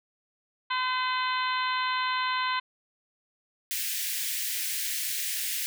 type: harmonic tone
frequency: 510 Hz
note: C5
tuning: 44 cents flat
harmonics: 2 / 3 / 4 / 5 / 6 / 7 / 8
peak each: -28 / -33 / -35 / -38 / -37 / -39 / -38 dBFS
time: 0.7-2.6 s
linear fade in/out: 10 ms
type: high-pass noise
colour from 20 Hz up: white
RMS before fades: -31 dBFS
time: 3.71-5.66 s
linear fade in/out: 0 ms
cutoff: 1700 Hz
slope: 48 dB/octave
effects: none